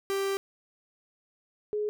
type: tone pair in turn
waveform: 45% pulse / sine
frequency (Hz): 392 / 420.2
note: G4 / G#4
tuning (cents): 0 / +20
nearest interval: minor second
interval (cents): 120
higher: second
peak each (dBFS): -27 / -27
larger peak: neither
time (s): 0.1-0.37 / 1.73-1.89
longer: first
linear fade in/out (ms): 0
effects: none